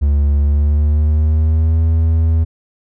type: tone with pitch glide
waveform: triangle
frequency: 71.8 to 81.06 Hz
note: D2 to E2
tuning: -39 to -29 cents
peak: -8 dBFS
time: 0.01-2.45 s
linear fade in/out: 20 ms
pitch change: +210 cents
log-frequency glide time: 0.41-1.8 s
effects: none